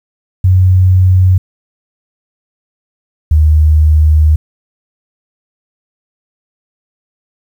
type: tone pair in turn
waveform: sine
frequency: 92.5 / 77 Hz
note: F#2 / D#2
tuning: 0 / -17 cents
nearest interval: minor third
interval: 317 cents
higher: first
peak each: -4 dBFS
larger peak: neither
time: 0.44-1.38 / 3.31-4.36 s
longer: second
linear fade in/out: 5 ms
effects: 7-bit